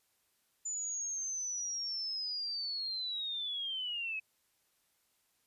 sine linear sweep, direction down, 7040 to 2538 Hz, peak -35 dBFS, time 0.65-4.2 s, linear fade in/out 10 ms, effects white hiss -75 dBFS RMS until 5.46 s + resampled to 32000 Hz

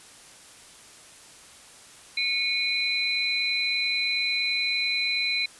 sine tone cluster, 2208 / 2437 / 4037 Hz, C#7 / D#7 / B7, -7 / -37 / +37 cents, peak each -29 / -29 / -26 dBFS, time 2.17-5.46 s, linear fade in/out 5 ms, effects white hiss -49 dBFS RMS until 5.59 s + resampled to 24000 Hz

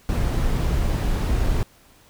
brown noise, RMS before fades -21 dBFS, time 0.09-1.63 s, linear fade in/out 0 ms, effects pink hiss -54 dBFS RMS until 2.09 s

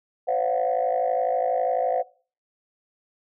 sine tone cluster, 514 / 572 / 685 / 737 Hz, C5 / D5 / F5 / F#5, -31 / -46 / -34 / -7 cents, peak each -25 / -28 / -26 / -24 dBFS, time 0.27-2.03 s, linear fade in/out 20 ms, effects noise-tail reverb RT60 0.4 s tail -21 dB re dry + tanh soft clip ceiling -14 dBFS

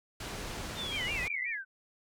pink low-pass noise, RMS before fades -40 dBFS, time 0.2-1.28 s, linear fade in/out 5 ms, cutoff 8000 Hz, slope 12 dB/octave
sine linear sweep, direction down, 3675 to 1487 Hz, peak -36 dBFS, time 0.75-1.65 s, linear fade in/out 50 ms
sine tone with vibrato, 2166 Hz, C#7, 41 cents flat, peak -34 dBFS, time 0.9-1.59 s, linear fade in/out 50 ms, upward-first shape sine, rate 5.5 Hz, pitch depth 180 cents each way
effects none

